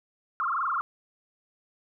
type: tone with frequency modulation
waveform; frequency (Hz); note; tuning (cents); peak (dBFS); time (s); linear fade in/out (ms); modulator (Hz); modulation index
sine; 1233; D#6; -16; -25; 0.4-0.81; 0; 23; 7.8
effects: none

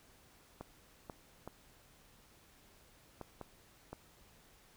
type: clicks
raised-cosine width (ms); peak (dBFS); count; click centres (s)
1; -30; 6; 0.61 / 1.098 / 1.476 / 3.213 / 3.413 / 3.93
effects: pink hiss -64 dBFS RMS until 4.76 s

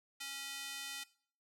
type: tone with high-pass filter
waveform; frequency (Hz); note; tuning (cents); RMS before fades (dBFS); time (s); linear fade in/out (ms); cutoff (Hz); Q
square; 276.7; C#4; -3; -44; 0.2-1.04; 10; 2500; 0.82
effects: noise-tail reverb RT60 0.5 s tail -20 dB re dry + low-pass 12000 Hz 12 dB/octave

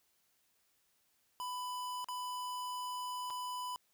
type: tone with dropouts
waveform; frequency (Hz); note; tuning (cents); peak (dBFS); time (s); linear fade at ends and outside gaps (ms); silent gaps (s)
square; 996; B5; +14; -39; 1.4-3.76; 0; 2.044-2.086 / 3.301-3.305
effects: white hiss -75 dBFS RMS until 3.93 s

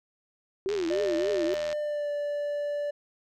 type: tone with vibrato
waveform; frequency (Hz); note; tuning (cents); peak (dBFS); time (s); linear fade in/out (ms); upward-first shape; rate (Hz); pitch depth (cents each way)
sine; 370.4; F#4; +2; -26; 0.66-1.54; 0; triangle; 3.5; 250
type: click train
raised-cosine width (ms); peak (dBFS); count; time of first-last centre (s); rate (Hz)
0.2; -20; 85; 0.69-1.728; 80.9
type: tone with pitch glide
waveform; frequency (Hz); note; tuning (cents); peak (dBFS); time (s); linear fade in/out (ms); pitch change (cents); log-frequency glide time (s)
triangle; 598 to 583; D5 to D5; +31 to -13; -26; 0.9-2.91; 10; -44; 1.78-2.1
effects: none

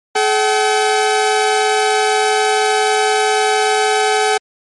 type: tone pair together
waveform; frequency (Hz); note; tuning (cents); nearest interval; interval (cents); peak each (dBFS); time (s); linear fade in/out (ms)
sawtooth; 427.1 / 764; G#4 / G5; +48 / -45; minor seventh; 1007; -11; 0.15-4.38; 10
effects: MP3 48 kbps

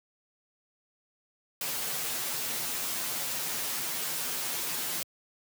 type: noise with comb filter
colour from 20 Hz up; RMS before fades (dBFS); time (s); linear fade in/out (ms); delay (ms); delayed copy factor
white; -33; 1.61-5.03; 2; 10; -0.85
effects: high-pass 100 Hz 12 dB/octave

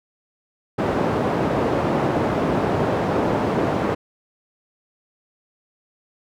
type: band-pass noise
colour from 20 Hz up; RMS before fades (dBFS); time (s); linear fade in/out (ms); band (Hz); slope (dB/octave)
white; -21; 0.78-3.95; 10; 100 to 610; 12
effects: none

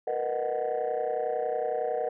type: chord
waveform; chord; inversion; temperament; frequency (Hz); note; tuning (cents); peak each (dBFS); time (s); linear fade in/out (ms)
sine; B major seventh; third; just; 463 / 493.9 / 617.4 / 740.8; A#4 / B4 / D#5 / F#5; -12 / 0 / -14 / +2; -31; 0.07-2.09; 5
effects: tanh soft clip ceiling -21 dBFS

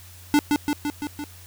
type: tone with echo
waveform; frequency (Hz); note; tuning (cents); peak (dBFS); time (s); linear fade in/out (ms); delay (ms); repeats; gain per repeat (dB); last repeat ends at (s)
square; 293.7; D4; 0; -15; 0.34-0.39; 0; 170; 5; -3; 1.24
effects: added 90 Hz sine -45 dBFS peak until 1.46 s + white hiss -48 dBFS RMS until 1.46 s

